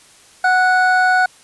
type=tone pair together; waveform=triangle; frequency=740 / 1474 Hz; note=F#5 / F#6; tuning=0 / -7 cents; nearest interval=octave; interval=1193 cents; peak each=-12 dBFS; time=0.44-1.26 s; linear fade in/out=5 ms; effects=white hiss -47 dBFS RMS until 1.43 s + resampled to 24000 Hz